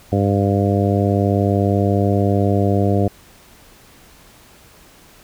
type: harmonic tone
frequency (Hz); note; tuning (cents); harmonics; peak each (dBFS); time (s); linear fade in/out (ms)
100.1; G2; +37; 1 / 2 / 3 / 4 / 5 / 6 / 7; -17 / -20 / -22 / -23 / -24 / -25 / -25; 0.12-3.08; 5
effects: pink hiss -47 dBFS RMS until 5.23 s